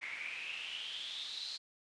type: noise with band-pass filter sweep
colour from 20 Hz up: pink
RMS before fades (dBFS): -43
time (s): 0.01-1.58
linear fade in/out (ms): 20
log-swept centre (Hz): 2100 to 4300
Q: 9
effects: resampled to 22050 Hz